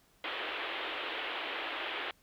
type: band-pass noise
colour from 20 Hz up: white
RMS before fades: -38 dBFS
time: 0.24-2.11 s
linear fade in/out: 2 ms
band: 300 to 3400 Hz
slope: 48 dB/octave
effects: pink hiss -67 dBFS RMS until 2.22 s